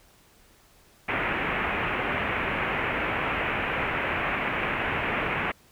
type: low-pass noise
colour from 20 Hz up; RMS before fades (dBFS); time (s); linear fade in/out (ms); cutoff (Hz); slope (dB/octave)
white; -28; 1.08-5.52; 10; 2600; 48
effects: pink hiss -58 dBFS RMS until 5.71 s